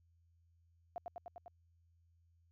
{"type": "tone with echo", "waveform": "sine", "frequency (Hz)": 699, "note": "F5", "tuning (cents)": 1, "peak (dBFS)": -39, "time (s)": [0.96, 0.98], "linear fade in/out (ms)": 0, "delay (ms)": 100, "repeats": 5, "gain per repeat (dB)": -2, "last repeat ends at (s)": 1.48, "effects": ["added 84 Hz sine -68 dBFS peak until 2.51 s"]}